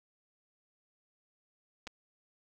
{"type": "clicks", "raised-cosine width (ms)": 0.2, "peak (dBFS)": -26, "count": 2, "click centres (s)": [1.87, 1.874], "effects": []}